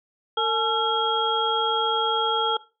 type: tone cluster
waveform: sine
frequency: 453.9 / 858 / 1355 / 3275 Hz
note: A#4 / A5 / E6 / G#7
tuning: -46 / -44 / +47 / -25 cents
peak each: -26 dBFS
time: 0.37-2.57 s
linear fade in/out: 5 ms
effects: noise-tail reverb RT60 0.3 s tail -19 dB re dry